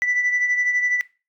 sine beating tone pair, 1975.5 / 1987.5 Hz, B6 / B6, 0 / +10 cents, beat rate 12 Hz, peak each -18 / -25 dBFS, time 0.02-1.01 s, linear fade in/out 0 ms, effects noise-tail reverb RT60 0.3 s tail -20 dB re dry + tanh soft clip ceiling -14 dBFS

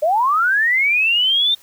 sine linear sweep, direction up, 574 to 3631 Hz, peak -13 dBFS, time 0.02-1.55 s, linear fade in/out 10 ms, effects white hiss -49 dBFS RMS until 1.62 s

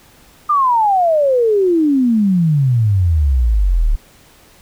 sine exponential sweep, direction down, 1226 to 34.82 Hz, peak -10 dBFS, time 0.49-3.96 s, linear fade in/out 10 ms, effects pink hiss -47 dBFS RMS until 4.61 s

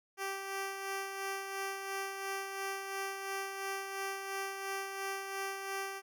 10% pulse tone with tremolo, 390 Hz, G4, 9 cents flat, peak -27 dBFS, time 0.17-6.02 s, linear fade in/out 50 ms, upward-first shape sine, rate 2.9 Hz, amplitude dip 45%, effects none

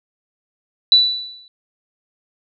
sine tone with exponential decay, 3963 Hz, B7, 5 cents sharp, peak -5 dBFS, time 0.92-1.48 s, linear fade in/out 1 ms, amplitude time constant 120 ms, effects none

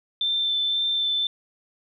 sine tone with vibrato, 3550 Hz, A7, 15 cents sharp, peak -21 dBFS, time 0.21-1.27 s, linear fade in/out 2 ms, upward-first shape sine, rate 1.9 Hz, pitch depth 11 cents each way, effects none

